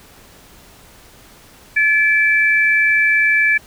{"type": "tone pair together", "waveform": "sine", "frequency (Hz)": [1719.4, 2328], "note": ["A6", "D7"], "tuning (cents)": [-40, -16], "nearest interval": "perfect fourth", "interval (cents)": 524, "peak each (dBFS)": -14, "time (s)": [1.76, 3.58], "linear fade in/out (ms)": 10, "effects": ["pink hiss -45 dBFS RMS until 3.66 s"]}